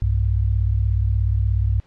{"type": "tone pair together", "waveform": "sine", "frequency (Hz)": [62.6, 99.37], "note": ["B1", "G2"], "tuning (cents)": [24, 24], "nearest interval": "minor sixth", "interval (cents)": 800, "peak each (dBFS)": -19, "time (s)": [0.02, 1.8], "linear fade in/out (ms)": 0, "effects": ["pink hiss -58 dBFS RMS until 1.86 s", "low-pass 4000 Hz 12 dB/octave"]}